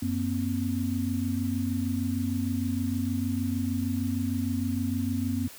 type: tone cluster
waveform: sine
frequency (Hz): 94.6 / 236.7 / 263.2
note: F#2 / A#3 / C4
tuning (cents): +39 / +27 / +10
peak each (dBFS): -30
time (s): 0.02-5.48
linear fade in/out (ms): 5
effects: white hiss -47 dBFS RMS until 5.58 s + high-pass 60 Hz 12 dB/octave